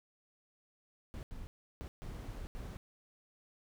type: noise bursts at uneven times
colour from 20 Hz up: brown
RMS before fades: -44 dBFS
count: 5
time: 1.14-1.23 / 1.31-1.47 / 1.81-1.88 / 2.02-2.47 / 2.55-2.77 s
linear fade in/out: 0 ms
effects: none